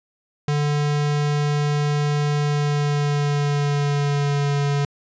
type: tone with pitch glide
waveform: square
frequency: 146.83 to 142.73 Hz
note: D3 to D3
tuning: 0 to -49 cents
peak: -19 dBFS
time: 0.48-4.85 s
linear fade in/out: 2 ms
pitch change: -49 cents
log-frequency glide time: 2.42-4.55 s
effects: resampled to 16000 Hz